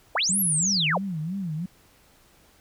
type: linear two-way sweep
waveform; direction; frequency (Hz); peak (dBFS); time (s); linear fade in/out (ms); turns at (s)
sine; up then down; 416.6 to 11670 to 416.6; -21; 0.15-0.98; 5; 0.4
type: tone with vibrato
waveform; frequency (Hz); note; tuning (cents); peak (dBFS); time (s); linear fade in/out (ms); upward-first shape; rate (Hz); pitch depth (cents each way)
sine; 174.61; F3; 0; -27; 0.29-1.66; 5; sine; 3; 230
effects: pink hiss -58 dBFS RMS until 2.6 s